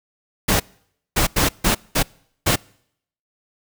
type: noise bursts at uneven times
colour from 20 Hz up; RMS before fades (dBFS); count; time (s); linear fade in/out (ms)
pink; -17; 6; 0.48-0.6 / 1.16-1.27 / 1.36-1.49 / 1.64-1.75 / 1.95-2.03 / 2.46-2.56; 10
effects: noise-tail reverb RT60 0.7 s tail -26 dB re dry